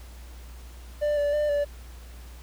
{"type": "tone with pitch steps", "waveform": "triangle", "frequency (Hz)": [592, 580, 596, 579], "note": ["D5", "D5", "D5", "D5"], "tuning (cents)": [14, -22, 25, -25], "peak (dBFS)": -20, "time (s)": [1.01, 1.65], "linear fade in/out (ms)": 20, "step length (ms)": 160, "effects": ["added 60 Hz sine -41 dBFS peak until 2.42 s", "pink hiss -52 dBFS RMS until 2.42 s"]}